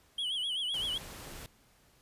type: tone with vibrato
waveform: triangle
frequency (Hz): 3136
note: G7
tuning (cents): 0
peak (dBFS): -30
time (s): 0.18-0.98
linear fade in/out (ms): 5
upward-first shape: sine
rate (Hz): 7.8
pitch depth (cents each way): 120
type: noise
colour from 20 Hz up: pink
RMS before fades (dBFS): -46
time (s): 0.74-1.46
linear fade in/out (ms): 0
effects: pink hiss -65 dBFS RMS until 2.01 s + resampled to 32000 Hz